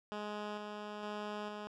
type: tone with tremolo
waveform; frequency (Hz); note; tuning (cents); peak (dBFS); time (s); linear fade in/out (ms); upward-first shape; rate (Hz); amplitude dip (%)
10% pulse; 209.1; G#3; +12; -31; 0.12-1.67; 0; square; 1.1; 30
effects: low-pass 4000 Hz 12 dB/octave